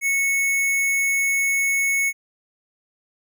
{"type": "tone", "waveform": "square", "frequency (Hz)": 2205, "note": "C#7", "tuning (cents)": -10, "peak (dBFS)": -19, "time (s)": [0.01, 2.13], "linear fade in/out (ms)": 50, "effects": []}